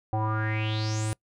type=tone with low-pass filter sweep; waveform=square; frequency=108.6 Hz; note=A2; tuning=22 cents flat; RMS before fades=-28 dBFS; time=0.13-1.13 s; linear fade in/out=0 ms; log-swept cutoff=750 to 9800 Hz; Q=6.9; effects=noise-tail reverb RT60 0.1 s tail -24 dB re dry